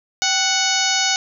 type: harmonic tone with a mistuned harmonic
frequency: 740 Hz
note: F#5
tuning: in tune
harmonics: 1 / 2 / 3 / 4 / 5 / 6 / 7 / 8 / 9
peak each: -25 / -25 / -25 / -25 / -25 / -25 / -25 / -25 / -25 dBFS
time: 0.22-1.16 s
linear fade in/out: 0 ms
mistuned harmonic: 1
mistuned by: +78 cents
effects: none